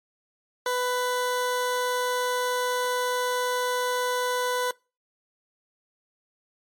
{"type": "tone", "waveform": "20% pulse", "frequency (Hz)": 497.2, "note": "B4", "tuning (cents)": 12, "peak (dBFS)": -19, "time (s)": [0.66, 4.71], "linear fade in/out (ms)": 2, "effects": ["noise-tail reverb RT60 0.3 s tail -24 dB re dry", "MP3 64 kbps"]}